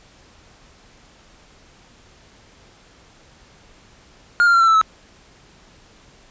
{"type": "tone with pitch steps", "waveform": "triangle", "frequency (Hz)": [1416, 1391.7, 1367.8, 1344.3, 1321.2, 1298.5], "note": ["F6", "F6", "F6", "E6", "E6", "E6"], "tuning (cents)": [23, -6, -36, 34, 4, -26], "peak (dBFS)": -9, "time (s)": [4.4, 4.814], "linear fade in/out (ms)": 0, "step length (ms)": 69, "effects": ["pink hiss -50 dBFS RMS until 6.3 s", "resampled to 16000 Hz"]}